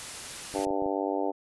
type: noise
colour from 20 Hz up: white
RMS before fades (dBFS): -39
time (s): 0-0.65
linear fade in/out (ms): 0
type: harmonic tone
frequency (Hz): 98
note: G2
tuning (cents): 0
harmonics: 3 / 4 / 5 / 6 / 7 / 8 / 9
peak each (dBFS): -32 / -33 / -34 / -35 / -35 / -36 / -37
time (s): 0.54-1.32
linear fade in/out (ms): 20
type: clicks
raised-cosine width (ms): 2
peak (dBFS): -28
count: 6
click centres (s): 0.541 / 0.591 / 0.669 / 0.707 / 0.822 / 0.861
effects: resampled to 24000 Hz